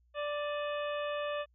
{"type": "harmonic tone with a mistuned harmonic", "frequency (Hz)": 587.3, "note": "D5", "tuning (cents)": 0, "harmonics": [1, 2, 3, 4, 5, 6], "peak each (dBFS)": [-34, -40, -44, -46, -48, -50], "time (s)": [0.14, 1.46], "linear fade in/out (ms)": 50, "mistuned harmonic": 4, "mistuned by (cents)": 120, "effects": ["added 60 Hz sine -65 dBFS peak until 1.54 s"]}